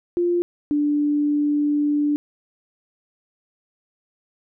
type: tone pair in turn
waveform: sine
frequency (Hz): 349.2 / 293.6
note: F4 / D4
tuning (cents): 0 / 0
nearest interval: minor third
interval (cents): 300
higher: first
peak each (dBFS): -17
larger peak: neither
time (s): 0.17-0.42 / 0.71-2.16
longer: second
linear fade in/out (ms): 0
effects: none